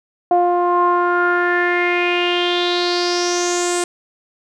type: tone with low-pass filter sweep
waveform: sawtooth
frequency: 352.3 Hz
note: F4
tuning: 15 cents sharp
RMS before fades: -17 dBFS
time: 0.31-3.84 s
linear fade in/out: 2 ms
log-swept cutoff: 740 to 8400 Hz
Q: 5.7
effects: none